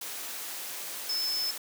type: tone in noise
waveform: sine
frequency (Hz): 5250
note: E8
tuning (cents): -8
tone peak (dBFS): -28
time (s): 1.09-1.51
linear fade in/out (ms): 5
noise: white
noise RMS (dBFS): -38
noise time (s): 0.01-1.58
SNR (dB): +7
effects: high-pass 300 Hz 12 dB/octave